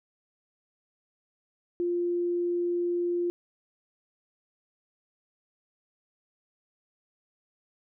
sine tone, 349.2 Hz, F4, in tune, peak -25 dBFS, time 1.8-3.3 s, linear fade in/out 0 ms, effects none

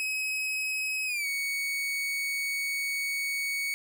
40% pulse tone with pitch glide, 2548 to 2231 Hz, D#7 to C#7, +41 to +11 cents, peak -28 dBFS, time 0-3.74 s, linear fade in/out 0 ms, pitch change -230 cents, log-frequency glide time 1.06-1.27 s, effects none

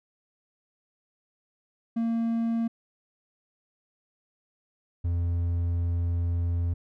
triangle tone pair in turn, 229.5 / 85.97 Hz, A#3 / F2, -27 / -27 cents, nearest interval octave + perfect fourth, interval 1700 cents, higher first, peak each -22 dBFS, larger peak neither, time 1.96-2.68 / 5.04-6.74 s, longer second, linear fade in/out 10 ms, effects none

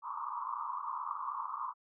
white band-pass noise, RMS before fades -39 dBFS, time 0.02-1.74 s, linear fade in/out 50 ms, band 930 to 1200 Hz, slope 96 dB/octave, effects none

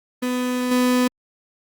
35% pulse tone with level steps, 250 Hz, B3, 21 cents sharp, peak -19 / -14 dBFS, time 0.22-1.08 s, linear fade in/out 10 ms, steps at 0.71 s, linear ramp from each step 5 ms, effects Opus 32 kbps

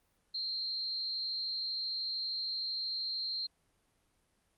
sine tone with amplitude modulation, 4177 Hz, C8, 4 cents flat, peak -31 dBFS, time 0.34-3.47 s, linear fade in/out 10 ms, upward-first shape sine, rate 233 Hz, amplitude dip 65%, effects pink hiss -74 dBFS RMS until 4.57 s + Opus 32 kbps

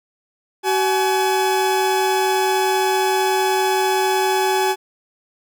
40% pulse tone pair together, 378.3 / 847.3 Hz, F#4 / G#5, +38 / +34 cents, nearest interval octave + major second, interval 1396 cents, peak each -18 dBFS, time 0.63-4.76 s, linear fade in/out 50 ms, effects none

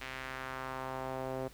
sawtooth tone with band-pass filter sweep, 131.2 Hz, C3, 5 cents sharp, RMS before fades -40 dBFS, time 0.01-1.48 s, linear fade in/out 5 ms, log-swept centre 2300 to 520 Hz, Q 1.5, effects added 50 Hz sine -55 dBFS peak until 1.53 s + pink hiss -58 dBFS RMS until 1.53 s

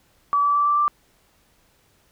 sine tone with pitch steps, 1148 / 1155.3 / 1162.7 / 1170.1 / 1177.6 Hz, D6 / D6 / D6 / D6 / D6, -40 / -29 / -18 / -7 / +4 cents, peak -16 dBFS, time 0.33-0.88 s, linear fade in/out 0 ms, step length 110 ms, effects pink hiss -61 dBFS RMS until 2.11 s

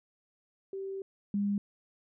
sine tone pair in turn, 387.9 / 202.4 Hz, G4 / G#3, -18 / -44 cents, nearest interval major seventh, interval 1126 cents, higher first, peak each -35 / -27 dBFS, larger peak second, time 0.73-1.02 / 1.34-1.58 s, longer first, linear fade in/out 2 ms, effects none

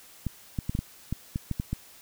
clicks, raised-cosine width 5 ms, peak -16 dBFS, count 10, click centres 0.267 / 0.588 / 0.695 / 0.751 / 0.79 / 1.126 / 1.359 / 1.513 / 1.599 / 1.73 s, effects white hiss -52 dBFS RMS until 2.01 s

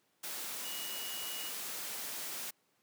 sine tone in noise, 2906 Hz, F#7, 32 cents flat, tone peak -44 dBFS, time 0.64-1.5 s, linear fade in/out 10 ms, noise white, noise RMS -41 dBFS, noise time 0.23-2.51 s, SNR -6 dB, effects pink hiss -74 dBFS RMS until 2.82 s + high-pass 200 Hz 12 dB/octave

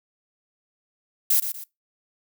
violet noise with echo, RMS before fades -19 dBFS, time 1.3-1.4 s, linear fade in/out 5 ms, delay 120 ms, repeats 2, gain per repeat -9 dB, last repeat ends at 1.64 s, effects noise-tail reverb RT60 0.2 s tail -22 dB re dry

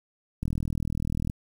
click train, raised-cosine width 5 ms, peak -17 dBFS, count 36, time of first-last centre 0.43-1.298 s, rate 40.3 Hz, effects 8-bit

